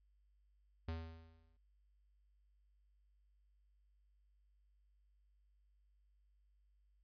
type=tone with exponential decay; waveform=square; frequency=81.6 Hz; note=E2; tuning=17 cents flat; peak=-39 dBFS; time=0.88-1.57 s; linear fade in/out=5 ms; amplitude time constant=150 ms; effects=added 50 Hz sine -70 dBFS peak until 7.03 s + resampled to 11025 Hz